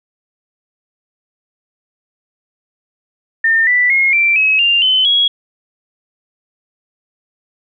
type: tone with pitch steps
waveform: sine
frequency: 1811 / 1974.9 / 2154 / 2349 / 2561 / 2793 / 3046 / 3321 Hz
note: A6 / B6 / C7 / D7 / D#7 / F7 / F#7 / G#7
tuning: +49 / -1 / +50 / 0 / +49 / -1 / +50 / -1 cents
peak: -9 dBFS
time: 3.44-5.28 s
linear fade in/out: 5 ms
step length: 230 ms
effects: none